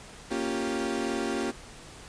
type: chord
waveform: 35% pulse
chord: G half-diminished seventh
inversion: first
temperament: equal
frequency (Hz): 233.1 / 277.2 / 349.2 / 392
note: Bb3 / Db4 / F4 / G4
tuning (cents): 0 / 0 / 0 / 0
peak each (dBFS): -32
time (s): 0.3-1.52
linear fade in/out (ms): 20
effects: pink hiss -47 dBFS RMS until 2.08 s + resampled to 22050 Hz